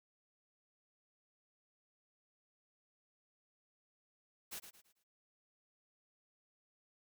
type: noise with echo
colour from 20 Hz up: white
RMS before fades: -45 dBFS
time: 4.51-4.6 s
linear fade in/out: 20 ms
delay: 110 ms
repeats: 4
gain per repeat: -9 dB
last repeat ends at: 5.04 s
effects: none